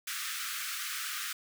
pink high-pass noise, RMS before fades -37 dBFS, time 0.07-1.33 s, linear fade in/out 5 ms, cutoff 1200 Hz, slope 96 dB/octave, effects none

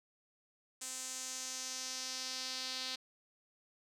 sawtooth tone with band-pass filter sweep, 258.2 Hz, C4, 23 cents flat, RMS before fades -42 dBFS, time 0.81-2.96 s, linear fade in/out 10 ms, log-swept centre 7700 to 4300 Hz, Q 2.8, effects none

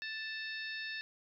harmonic tone with a mistuned harmonic, 880 Hz, A5, in tune, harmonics 2 / 3 / 4 / 5 / 6, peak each -41 / -45 / -47 / -49 / -51 dBFS, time 0.02-1.01 s, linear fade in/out 0 ms, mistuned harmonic 4, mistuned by +79 cents, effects none

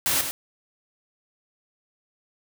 white noise with echo, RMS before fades -23 dBFS, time 0.06-0.21 s, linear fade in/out 0 ms, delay 100 ms, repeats 1, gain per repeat -7 dB, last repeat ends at 0.31 s, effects none

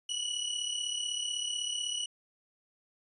sawtooth tone pair together, 2926 / 2962 Hz, F#7 / F#7, -20 / +1 cents, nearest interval unison, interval 21 cents, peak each -31 / -33 dBFS, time 0.09-2.06 s, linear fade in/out 5 ms, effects resampled to 24000 Hz

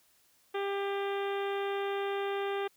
harmonic tone, 397.7 Hz, G4, 25 cents sharp, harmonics 1 / 2 / 3 / 4 / 5 / 6 / 7 / 8 / 9, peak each -32 / -38 / -42 / -44 / -46 / -48 / -49 / -50 / -51 dBFS, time 0.54-2.68 s, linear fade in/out 10 ms, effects white hiss -67 dBFS RMS until 2.76 s

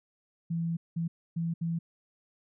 sine tone bursts at uneven times, 166.9 Hz, E3, 22 cents sharp, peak -28 dBFS, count 4, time 0.5-0.77 / 0.96-1.08 / 1.36-1.54 / 1.61-1.79 s, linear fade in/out 10 ms, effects none

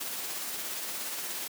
white noise with tremolo, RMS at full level -35 dBFS, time 0-1.48 s, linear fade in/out 10 ms, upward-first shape sine, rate 17 Hz, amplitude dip 25%, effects high-pass 200 Hz 12 dB/octave

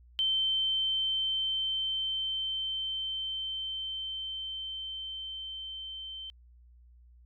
sine tone with level ramp, 3100 Hz, G7, 20 cents flat, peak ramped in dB -25 to -39 dBFS, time 0.19-6.3 s, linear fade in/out 0 ms, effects added 60 Hz sine -54 dBFS peak until 7.25 s

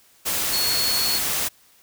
sine tone in noise, 4357 Hz, C#8, 31 cents flat, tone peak -22 dBFS, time 0.52-1.19 s, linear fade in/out 20 ms, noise white, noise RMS -24 dBFS, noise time 0.25-1.49 s, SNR -1 dB, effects white hiss -56 dBFS RMS until 1.82 s

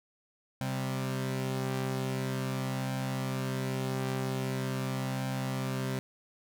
sawtooth tone pair together, 131.01 / 196.3 Hz, C3 / G3, +3 / +3 cents, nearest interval perfect fifth, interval 700 cents, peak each -28 / -33 dBFS, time 0.61-5.99 s, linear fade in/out 0 ms, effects none

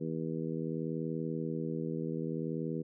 harmonic tone, 80.6 Hz, E2, 38 cents flat, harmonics 2 / 3 / 4 / 5 / 6, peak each -37 / -39 / -40 / -41 / -42 dBFS, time 0-2.83 s, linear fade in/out 20 ms, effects none

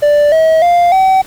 triangle tone with pitch steps, 587.3 / 640.5 / 698.4 / 761.6 Hz, D5 / E5 / F5 / F#5, 0 / -50 / 0 / +50 cents, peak -4 dBFS, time 0.02-1.22 s, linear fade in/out 10 ms, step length 300 ms, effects pink hiss -36 dBFS RMS until 1.26 s

